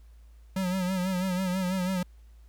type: tone with vibrato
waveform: square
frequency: 184.9 Hz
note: F#3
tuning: 1 cent flat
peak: -27 dBFS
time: 0.56-2.03 s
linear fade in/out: 5 ms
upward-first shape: sine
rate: 6.1 Hz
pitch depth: 63 cents each way
effects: added 56 Hz sine -49 dBFS peak until 2.48 s + pink hiss -69 dBFS RMS until 2.48 s